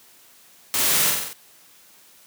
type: noise with echo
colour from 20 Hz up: white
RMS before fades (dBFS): -22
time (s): 0.74-1.1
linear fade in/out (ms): 0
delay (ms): 46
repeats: 5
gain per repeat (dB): -3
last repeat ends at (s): 1.33
effects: white hiss -52 dBFS RMS until 2.26 s + high-pass 100 Hz 12 dB/octave